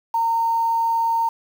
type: tone with quantisation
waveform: sine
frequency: 917 Hz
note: A#5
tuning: 29 cents flat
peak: -17 dBFS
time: 0.14-1.29 s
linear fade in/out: 5 ms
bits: 7
effects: none